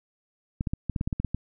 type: clicks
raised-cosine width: 5 ms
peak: -15 dBFS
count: 11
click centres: 0.609 / 0.672 / 0.735 / 0.897 / 0.962 / 1.011 / 1.075 / 1.128 / 1.2 / 1.247 / 1.346 s
effects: none